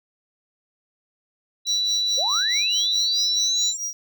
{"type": "tone", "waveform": "sine", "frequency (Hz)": 3951, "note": "B7", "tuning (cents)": 0, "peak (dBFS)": -20, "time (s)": [1.65, 3.74], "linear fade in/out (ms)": 50}
{"type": "tone with tremolo", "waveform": "square", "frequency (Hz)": 5730, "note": "F8", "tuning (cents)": 44, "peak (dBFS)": -25, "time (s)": [1.67, 3.93], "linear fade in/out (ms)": 0, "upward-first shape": "sine", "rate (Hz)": 4.7, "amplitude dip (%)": 90}
{"type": "linear sweep", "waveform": "sine", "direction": "up", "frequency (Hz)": [466.2, 7480], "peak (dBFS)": -26, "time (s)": [2.17, 3.78], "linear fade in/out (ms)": 20}
{"effects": []}